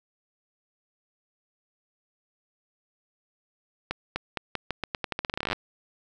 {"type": "accelerating click train", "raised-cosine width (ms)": 0.3, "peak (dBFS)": -12, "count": 23, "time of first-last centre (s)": [3.91, 5.53], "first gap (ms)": 250, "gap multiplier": 0.85, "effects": []}